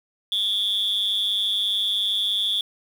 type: tone with amplitude modulation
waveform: sine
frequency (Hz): 3443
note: A7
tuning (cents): -38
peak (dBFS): -15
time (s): 0.32-2.61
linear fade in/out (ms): 2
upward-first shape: sine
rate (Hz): 203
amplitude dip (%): 95
effects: tanh soft clip ceiling -15 dBFS + 7-bit